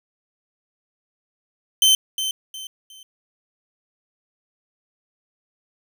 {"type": "tone with echo", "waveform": "sawtooth", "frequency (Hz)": 3087, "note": "G7", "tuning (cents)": -27, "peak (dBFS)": -9, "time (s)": [1.82, 1.95], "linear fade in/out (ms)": 2, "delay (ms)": 360, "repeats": 3, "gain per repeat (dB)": -10, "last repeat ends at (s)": 3.03, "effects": []}